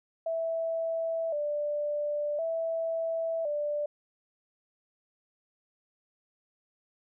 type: tone with vibrato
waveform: sine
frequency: 622.3 Hz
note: D#5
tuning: in tune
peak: -28 dBFS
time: 0.26-3.86 s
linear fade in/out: 5 ms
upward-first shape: square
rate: 0.47 Hz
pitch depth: 93 cents each way
effects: none